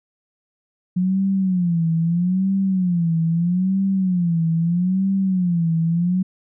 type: tone with vibrato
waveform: sine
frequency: 178.3 Hz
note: F3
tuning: 36 cents sharp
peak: -16 dBFS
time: 0.96-6.23 s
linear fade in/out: 10 ms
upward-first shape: sine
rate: 0.78 Hz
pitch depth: 150 cents each way
effects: none